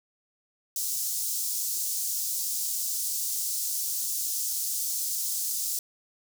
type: high-pass noise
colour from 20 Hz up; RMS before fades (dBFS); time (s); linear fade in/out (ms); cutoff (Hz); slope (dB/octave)
pink; -30; 0.76-5.79; 2; 5700; 24
effects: none